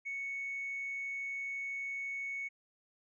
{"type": "tone with hard clipping", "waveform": "triangle", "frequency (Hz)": 2217, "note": "C#7", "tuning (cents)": 0, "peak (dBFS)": -37, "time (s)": [0.05, 2.49], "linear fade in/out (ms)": 20, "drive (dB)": 4, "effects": ["resampled to 22050 Hz"]}